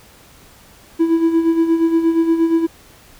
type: tone with tremolo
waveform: triangle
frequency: 329.6 Hz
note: E4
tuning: in tune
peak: -7 dBFS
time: 0.99-2.67 s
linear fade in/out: 20 ms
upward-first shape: sine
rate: 8.5 Hz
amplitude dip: 65%
effects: tanh soft clip ceiling -4 dBFS + pink hiss -46 dBFS RMS until 3.19 s